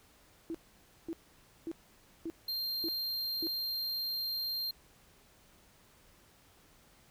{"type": "tone bursts", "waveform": "sine", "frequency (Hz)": 329.6, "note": "E4", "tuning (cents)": 0, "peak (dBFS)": -35, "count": 6, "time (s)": [0.5, 3.47], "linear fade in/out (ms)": 0, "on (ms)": 45, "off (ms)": 540}
{"type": "tone", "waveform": "square", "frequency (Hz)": 4186, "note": "C8", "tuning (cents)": 0, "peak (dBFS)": -34, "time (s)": [2.48, 4.71], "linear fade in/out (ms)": 5}
{"effects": ["pink hiss -63 dBFS RMS until 7.1 s"]}